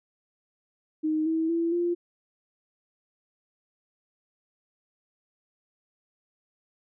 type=tone with pitch steps; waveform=sine; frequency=311.1 / 322.6 / 334.6 / 347 Hz; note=D#4 / E4 / E4 / F4; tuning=0 / -37 / +26 / -11 cents; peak=-23 dBFS; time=1.03-1.95 s; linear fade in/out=20 ms; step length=230 ms; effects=none